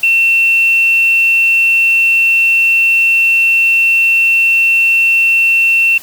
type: tone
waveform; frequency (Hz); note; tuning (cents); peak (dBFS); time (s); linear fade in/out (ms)
sine; 2700; E7; +41; -7; 0.03-5.98; 5
effects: white hiss -34 dBFS RMS until 6.02 s